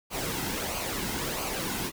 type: noise with flanger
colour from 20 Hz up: pink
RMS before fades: -32 dBFS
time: 0.1-1.92 s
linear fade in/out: 50 ms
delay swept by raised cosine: 0.55 to 1.75 ms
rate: 1.5 Hz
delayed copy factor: -0.55
effects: none